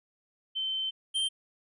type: tone pair in turn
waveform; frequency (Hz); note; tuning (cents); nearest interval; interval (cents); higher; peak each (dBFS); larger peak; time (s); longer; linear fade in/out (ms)
sine / square; 3088 / 3142; G7 / G7; -27 / +3; unison; 30; second; -29 / -27; second; 0.55-0.91 / 1.14-1.29; first; 20
effects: resampled to 24000 Hz